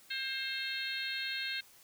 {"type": "harmonic tone", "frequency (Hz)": 531, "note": "C5", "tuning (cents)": 25, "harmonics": [3, 4, 5, 6, 7, 8], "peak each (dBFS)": [-40, -42, -42, -45, -42, -41], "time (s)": [0.1, 1.61], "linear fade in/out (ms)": 10, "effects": ["white hiss -60 dBFS RMS until 1.83 s"]}